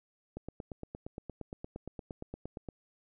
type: click train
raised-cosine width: 2 ms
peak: -27 dBFS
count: 21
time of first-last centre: 0.37-2.687 s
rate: 8.63 Hz
effects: none